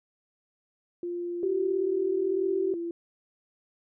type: tone with pitch glide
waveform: sine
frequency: 349.2 to 339.8 Hz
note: F4 to F4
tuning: 0 to -47 cents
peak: -30 dBFS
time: 1.03-2.91 s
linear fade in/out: 2 ms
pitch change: -47 cents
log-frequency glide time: 1.2-2.64 s
type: tone with vibrato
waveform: sine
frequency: 383.3 Hz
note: G4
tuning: 39 cents flat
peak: -25 dBFS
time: 1.43-2.74 s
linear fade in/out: 2 ms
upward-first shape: square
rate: 16 Hz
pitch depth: 20 cents each way
effects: none